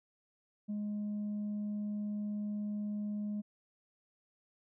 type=tone with tanh clipping; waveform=sine; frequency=208.1 Hz; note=G#3; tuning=4 cents sharp; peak=-35 dBFS; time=0.68-3.42 s; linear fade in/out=20 ms; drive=1 dB; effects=none